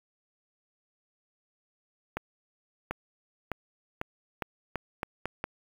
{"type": "accelerating click train", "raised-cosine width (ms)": 0.5, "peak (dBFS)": -16, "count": 9, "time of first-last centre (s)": [2.17, 5.441], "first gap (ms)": 740, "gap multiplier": 0.82, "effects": ["7-bit"]}